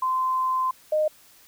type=tone pair in turn; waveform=sine; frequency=1034 / 614.8 Hz; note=C6 / D#5; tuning=-21 / -21 cents; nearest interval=major sixth; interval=900 cents; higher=first; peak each=-21 / -19 dBFS; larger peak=second; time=0.02-0.71 / 0.92-1.08 s; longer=first; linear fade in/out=5 ms; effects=white hiss -54 dBFS RMS until 1.47 s